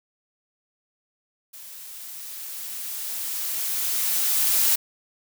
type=noise with level ramp; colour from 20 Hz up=blue; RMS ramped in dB=-42 to -19 dBFS; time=1.53-4.76 s; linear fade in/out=10 ms; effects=none